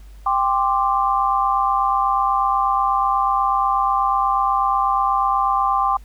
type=chord; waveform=sine; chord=G suspended fourth; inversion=none; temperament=equal with one note detuned; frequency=790.4 / 1046.5 / 1174.7 Hz; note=G5 / C6 / D6; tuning=+14 / 0 / 0 cents; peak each=-20 dBFS; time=0.26-5.97 s; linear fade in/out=5 ms; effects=added 50 Hz sine -38 dBFS peak until 6.04 s + pink hiss -55 dBFS RMS until 6.04 s